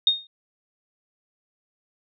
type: tone with exponential decay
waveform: sine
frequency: 3698 Hz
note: A#7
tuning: 15 cents flat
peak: -12 dBFS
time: 0.07-0.27 s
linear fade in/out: 2 ms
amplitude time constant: 43 ms
effects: none